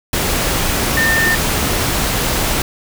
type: tone in noise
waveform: sine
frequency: 1809 Hz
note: A6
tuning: 48 cents sharp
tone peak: -13 dBFS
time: 0.97-1.35 s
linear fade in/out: 2 ms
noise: pink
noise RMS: -17 dBFS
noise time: 0.13-2.62 s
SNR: +1 dB
effects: none